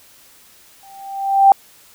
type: tone with exponential growth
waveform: sine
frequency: 785 Hz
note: G5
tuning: 2 cents sharp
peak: -3 dBFS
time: 0.83-1.52 s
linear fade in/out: 1 ms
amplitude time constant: 150 ms
effects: white hiss -48 dBFS RMS until 1.94 s